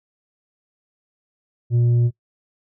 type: tone with tanh clipping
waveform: triangle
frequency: 119.6 Hz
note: A#2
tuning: 45 cents sharp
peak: -15 dBFS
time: 1.7-2.11 s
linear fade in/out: 50 ms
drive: 9 dB
effects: noise-tail reverb RT60 0.1 s tail -21 dB re dry